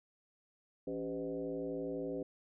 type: tone with frequency modulation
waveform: sine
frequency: 392 Hz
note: G4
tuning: in tune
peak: -36 dBFS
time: 0.87-2.23 s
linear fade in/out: 5 ms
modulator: 112 Hz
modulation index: 1.5
effects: none